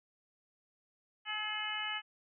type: harmonic tone with a mistuned harmonic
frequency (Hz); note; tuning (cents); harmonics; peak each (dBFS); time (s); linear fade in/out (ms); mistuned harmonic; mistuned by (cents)
425.4; G#4; +42; 2 / 3 / 4 / 5 / 6 / 7; -44 / -44 / -42 / -42 / -44 / -39; 1.25-2.02; 50; 3; +20
effects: none